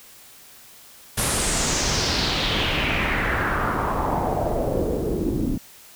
pink noise with low-pass filter sweep, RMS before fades -23 dBFS, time 1.17-5.58 s, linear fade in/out 10 ms, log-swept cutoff 11000 to 260 Hz, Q 3.1, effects white hiss -47 dBFS RMS until 5.95 s

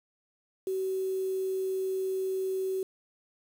sine tone with quantisation, 379.2 Hz, F#4, 43 cents sharp, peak -28 dBFS, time 0.67-2.83 s, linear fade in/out 2 ms, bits 8, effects none

